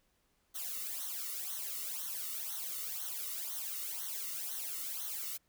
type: noise with flanger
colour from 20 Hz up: blue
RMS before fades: -40 dBFS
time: 0.54-5.38 s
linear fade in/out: 20 ms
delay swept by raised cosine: 0.4 to 1.25 ms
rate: 2 Hz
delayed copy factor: -0.95
effects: pink hiss -75 dBFS RMS until 5.48 s